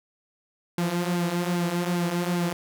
sawtooth tone with flanger, 174.6 Hz, F3, in tune, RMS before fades -26 dBFS, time 0.78-2.53 s, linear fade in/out 2 ms, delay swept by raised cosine 1.6 to 7.5 ms, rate 2.5 Hz, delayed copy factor -0.6, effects none

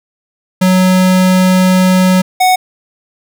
square tone pair in turn, 185 / 740 Hz, F#3 / F#5, 0 / 0 cents, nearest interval 2 octaves, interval 2400 cents, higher second, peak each -7 dBFS, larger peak neither, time 0.61-2.22 / 2.4-2.56 s, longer first, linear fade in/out 10 ms, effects none

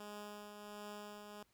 10% pulse tone with tremolo, 207.7 Hz, G#3, in tune, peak -38 dBFS, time 0-1.43 s, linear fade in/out 2 ms, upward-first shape triangle, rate 1.4 Hz, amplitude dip 45%, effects pink hiss -75 dBFS RMS until 1.53 s

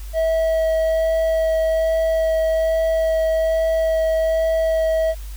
triangle tone with vibrato, 646 Hz, E5, 35 cents flat, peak -14 dBFS, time 0.13-5.15 s, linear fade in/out 50 ms, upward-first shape sine, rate 1.2 Hz, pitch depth 8 cents each way, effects added 50 Hz sine -29 dBFS peak until 5.36 s + white hiss -45 dBFS RMS until 5.36 s

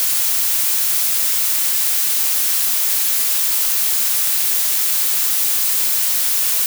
blue noise, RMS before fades -17 dBFS, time 0-6.66 s, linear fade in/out 0 ms, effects none

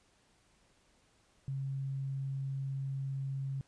sine tone, 135.9 Hz, C#3, 34 cents flat, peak -34 dBFS, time 1.48-3.61 s, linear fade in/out 0 ms, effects pink hiss -69 dBFS RMS until 3.67 s + resampled to 22050 Hz

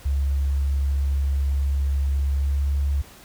sine tone with pitch glide, 69.3 to 70.43 Hz, C#2 to C#2, 0 to +28 cents, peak -19 dBFS, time 0.05-3.02 s, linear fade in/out 10 ms, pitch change +28 cents, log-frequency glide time 2.3-2.74 s, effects pink hiss -47 dBFS RMS until 3.24 s

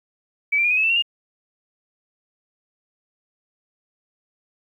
sine tone with pitch steps, 2290 / 2360 / 2432 / 2506 / 2582 / 2661 / 2742 / 2826 Hz, D7 / D7 / D#7 / D#7 / E7 / E7 / F7 / F7, -44 / +8 / -40 / +12 / -37 / +16 / -32 / +20 cents, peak -16 dBFS, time 0.52-1.024 s, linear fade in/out 10 ms, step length 63 ms, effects 9-bit

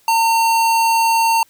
square tone, 910 Hz, A#5, 42 cents flat, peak -13 dBFS, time 0.08-1.43 s, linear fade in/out 2 ms, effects white hiss -55 dBFS RMS until 1.49 s

